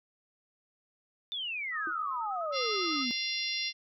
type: exponential sweep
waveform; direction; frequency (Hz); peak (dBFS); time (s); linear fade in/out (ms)
sine; down; 3600 to 233.1; -33; 1.32-3.11; 0
type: tone with vibrato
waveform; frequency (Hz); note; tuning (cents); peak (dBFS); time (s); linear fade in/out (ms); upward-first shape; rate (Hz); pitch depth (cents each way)
sine; 1264; D#6; +27; -35; 1.71-3.06; 50; square; 10; 33
type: tone with exponential decay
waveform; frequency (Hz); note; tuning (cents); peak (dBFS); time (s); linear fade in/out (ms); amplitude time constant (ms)
sine; 329.6; E4; 0; -36; 1.87-1.96; 2; 19
type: harmonic tone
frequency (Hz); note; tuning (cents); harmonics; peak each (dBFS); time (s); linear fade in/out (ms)
694; F5; -11; 3 / 4 / 5 / 6 / 7 / 8; -38 / -38 / -38 / -38 / -38 / -38; 2.52-3.73; 50
effects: none